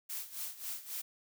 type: noise with tremolo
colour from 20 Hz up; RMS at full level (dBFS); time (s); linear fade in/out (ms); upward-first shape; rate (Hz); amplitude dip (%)
blue; -39; 0.09-1.02; 10; sine; 3.7; 80
effects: none